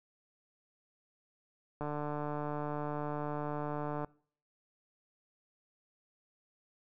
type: click train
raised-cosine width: 1 ms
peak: -24 dBFS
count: 332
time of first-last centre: 1.81-4.046 s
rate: 148 Hz
effects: noise-tail reverb RT60 0.5 s tail -23 dB re dry